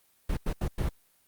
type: noise bursts at uneven times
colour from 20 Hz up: brown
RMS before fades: -28 dBFS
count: 4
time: 0.29-0.37 / 0.46-0.53 / 0.61-0.68 / 0.78-0.89 s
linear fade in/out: 5 ms
effects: white hiss -66 dBFS RMS until 1.27 s + Opus 32 kbps